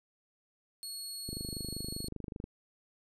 25% pulse tone, 4343 Hz, C#8, 36 cents flat, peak -35 dBFS, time 0.83-2.08 s, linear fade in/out 0 ms
click train, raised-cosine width 3 ms, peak -27 dBFS, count 30, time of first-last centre 1.29-2.441 s, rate 25.2 Hz
effects none

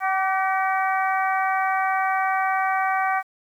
harmonic tone with a mistuned harmonic, 380.7 Hz, F#4, 49 cents sharp, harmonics 2 / 3 / 4 / 5 / 6, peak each -22 / -26 / -28 / -30 / -32 dBFS, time 0-3.23 s, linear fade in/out 50 ms, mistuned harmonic 3, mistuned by +28 cents, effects 9-bit

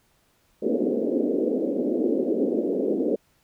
pink band-pass noise, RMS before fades -24 dBFS, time 0.62-3.16 s, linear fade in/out 10 ms, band 230 to 530 Hz, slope 48 dB/octave, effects pink hiss -65 dBFS RMS until 3.43 s

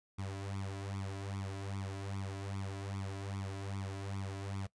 sawtooth tone with flanger, 98 Hz, G2, in tune, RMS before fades -41 dBFS, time 0.18-4.67 s, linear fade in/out 10 ms, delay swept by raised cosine 0.85 to 3.05 ms, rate 2.5 Hz, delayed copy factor +1, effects noise-tail reverb RT60 0.1 s tail -19 dB re dry + resampled to 22050 Hz

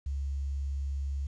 sine tone with quantisation, 69.3 Hz, C#2, in tune, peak -30 dBFS, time 0.06-1.27 s, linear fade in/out 5 ms, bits 10, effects resampled to 22050 Hz

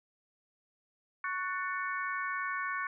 harmonic tone with a mistuned harmonic, 370.7 Hz, F#4, 3 cents sharp, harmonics 3 / 4 / 5 / 6, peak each -36 / -37 / -39 / -42 dBFS, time 1.24-2.87 s, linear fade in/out 2 ms, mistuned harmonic 5, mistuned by -67 cents, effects none

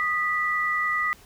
sine tone pair together, 1237 / 1963.6 Hz, D#6 / B6, -10 / -10 cents, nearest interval minor sixth, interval 800 cents, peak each -26 / -24 dBFS, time 0-1.13 s, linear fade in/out 0 ms, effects pink hiss -52 dBFS RMS until 1.25 s

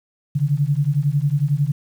sine beating tone pair, 138.59 / 149.59 Hz, C#3 / D3, 0 / +32 cents, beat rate 11 Hz, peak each -19 dBFS, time 0.35-1.72 s, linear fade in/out 10 ms, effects 8-bit

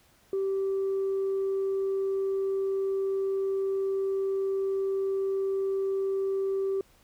sine tone, 388.4 Hz, G4, 16 cents flat, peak -24 dBFS, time 0.33-6.81 s, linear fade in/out 2 ms, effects tanh soft clip ceiling -23 dBFS + pink hiss -62 dBFS RMS until 7.03 s

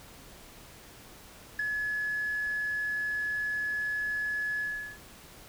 sine tone with ADSR envelope, 1702 Hz, G#6, 42 cents sharp, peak -22 dBFS, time 1.59-4.99 s, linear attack 6 ms, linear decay 6 ms, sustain -6 dB, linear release 390 ms, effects tanh soft clip ceiling -24 dBFS + pink hiss -51 dBFS RMS until 5.48 s

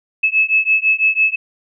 sine beating tone pair, 2595 / 2601 Hz, E7 / E7, -28 / -24 cents, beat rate 6 Hz, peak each -15 dBFS, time 0.23-1.36 s, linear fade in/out 10 ms, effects none

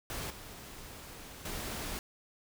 pink noise with level steps, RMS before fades -39 / -48 / -39 dBFS, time 0.1-1.99 s, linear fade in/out 0 ms, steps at 0.3 / 1.45 s, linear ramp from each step 5 ms, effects none

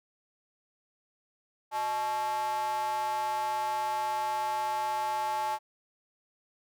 square tone with high-pass filter, 123.47 Hz, B2, in tune, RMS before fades -31 dBFS, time 1.71-5.59 s, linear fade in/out 50 ms, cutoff 830 Hz, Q 7.6, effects none

